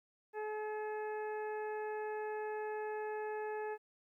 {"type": "harmonic tone", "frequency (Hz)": 427.2, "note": "G#4", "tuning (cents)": 49, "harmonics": [1, 2, 3, 4, 5, 6], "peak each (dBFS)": [-39, -43, -57, -49, -61, -58], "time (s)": [0.33, 3.78], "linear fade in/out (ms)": 50, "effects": ["13-bit"]}